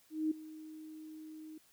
sine tone with ADSR envelope, 312.3 Hz, D#4, 7 cents sharp, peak -28 dBFS, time 0.1-1.58 s, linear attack 210 ms, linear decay 8 ms, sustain -18 dB, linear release 4 ms, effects white hiss -67 dBFS RMS until 1.72 s

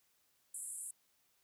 white band-pass noise, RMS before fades -45 dBFS, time 0.54-0.91 s, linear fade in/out 5 ms, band 7700 to 11000 Hz, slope 96 dB/octave, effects white hiss -75 dBFS RMS until 1.43 s

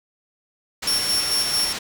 white low-pass noise, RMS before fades -30 dBFS, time 0.82-1.79 s, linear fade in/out 10 ms, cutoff 5400 Hz, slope 12 dB/octave
sawtooth tone with tremolo, 5460 Hz, F8, 40 cents flat, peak -16 dBFS, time 0.87-1.73 s, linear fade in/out 5 ms, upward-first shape square, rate 4.5 Hz, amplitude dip 40%
effects none

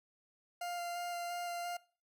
40% pulse tone with vibrato, 698.5 Hz, F5, in tune, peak -37 dBFS, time 0.61-1.77 s, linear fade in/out 5 ms, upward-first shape square, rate 2.9 Hz, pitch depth 9 cents each way, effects noise-tail reverb RT60 0.4 s tail -21 dB re dry

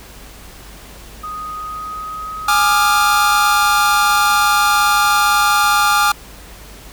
sine tone with pitch glide, 1244.5 to 1261.9 Hz, D#6 to D#6, 0 to +24 cents, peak -24 dBFS, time 1.23-3.54 s, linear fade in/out 10 ms, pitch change +24 cents, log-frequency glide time 1.46-2.34 s
45% pulse chord, D diminished, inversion second, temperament equal with one note detuned, 830.6 / 1193.8 / 1396.9 Hz, Ab5 / D6 / F6, 0 / +28 / 0 cents, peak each -17 / -15 / -16 dBFS, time 2.48-6.12 s, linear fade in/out 5 ms
effects added 50 Hz sine -39 dBFS peak until 6.92 s + pink hiss -39 dBFS RMS until 6.92 s

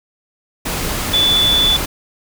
sine tone in noise, 3471 Hz, A7, 24 cents flat, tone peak -11 dBFS, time 1.13-1.77 s, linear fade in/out 10 ms, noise pink, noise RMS -21 dBFS, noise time 0.65-1.86 s, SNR +7 dB, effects none

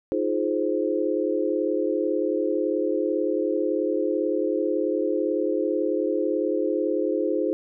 sine chord, F minor seventh, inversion third, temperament equal with one note detuned, 311.1 / 349.2 / 420.6 / 523.3 Hz, Eb4 / F4 / Ab4 / C5, 0 / 0 / +22 / 0 cents, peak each -27 dBFS, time 0.12-7.53 s, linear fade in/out 0 ms, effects none

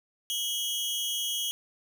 sawtooth tone pair together, 2960 / 3265 Hz, F#7 / G#7, 0 / -30 cents, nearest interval major second, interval 170 cents, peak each -31 / -27 dBFS, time 0.3-1.51 s, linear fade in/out 0 ms, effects none

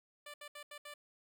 10% pulse tone bursts at uneven times, 588 Hz, D5, 2 cents sharp, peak -39 dBFS, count 5, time 0.26-0.34 / 0.41-0.48 / 0.55-0.63 / 0.71-0.78 / 0.85-0.94 s, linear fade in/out 5 ms, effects none

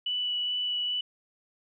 sine tone with vibrato, 2960 Hz, F#7, in tune, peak -27 dBFS, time 0.06-1.01 s, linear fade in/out 5 ms, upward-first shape sine, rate 2.4 Hz, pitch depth 8 cents each way, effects none

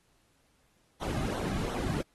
brown noise with flanger, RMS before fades -33 dBFS, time 1.01-2.02 s, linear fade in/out 10 ms, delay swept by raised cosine 0.4 to 2.2 ms, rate 2.8 Hz, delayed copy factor -0.85, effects pink hiss -70 dBFS RMS until 2.14 s + AAC 32 kbps

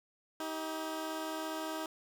15% pulse tone pair together, 317 / 392 Hz, D#4 / G4, +32 / 0 cents, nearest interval major third, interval 368 cents, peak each -31 / -38 dBFS, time 0.4-1.86 s, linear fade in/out 2 ms, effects none

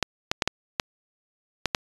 clicks, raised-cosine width 0.2 ms, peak -4 dBFS, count 7, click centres 0.027 / 0.315 / 0.422 / 0.476 / 0.798 / 1.657 / 1.748 s, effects resampled to 24000 Hz

